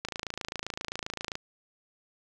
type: click train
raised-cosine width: 0.2 ms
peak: -16 dBFS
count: 37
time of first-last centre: 0.05-1.354 s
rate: 27.6 Hz
effects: none